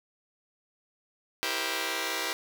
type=chord; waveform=5% pulse; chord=C dominant seventh; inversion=first; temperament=just; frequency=327 / 392.4 / 470.9 / 523.3 Hz; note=E4 / G4 / Bb4 / C5; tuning=-14 / +2 / +18 / 0 cents; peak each=-24 dBFS; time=1.43-2.33 s; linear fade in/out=0 ms; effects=none